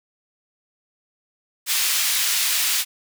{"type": "high-pass noise", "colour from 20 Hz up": "pink", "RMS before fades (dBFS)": -21, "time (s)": [1.66, 2.85], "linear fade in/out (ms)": 50, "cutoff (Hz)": 2600, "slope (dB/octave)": 12, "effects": []}